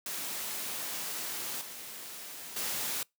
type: noise with level steps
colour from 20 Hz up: white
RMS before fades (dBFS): -37 / -44 / -34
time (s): 0.06-3.03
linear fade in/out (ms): 2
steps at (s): 1.61 / 2.56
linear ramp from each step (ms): 5
effects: noise-tail reverb RT60 0.2 s tail -26 dB re dry + high-pass 150 Hz 12 dB/octave